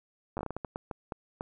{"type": "slowing click train", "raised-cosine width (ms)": 1, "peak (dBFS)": -21, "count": 13, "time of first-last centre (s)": [0.37, 1.409], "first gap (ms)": 9, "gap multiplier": 1.37, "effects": []}